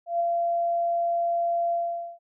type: tone with ADSR envelope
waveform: sine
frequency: 685 Hz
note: F5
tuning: 34 cents flat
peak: -20 dBFS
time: 0.06-2.19 s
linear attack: 140 ms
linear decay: 14 ms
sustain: -2 dB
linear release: 470 ms
effects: none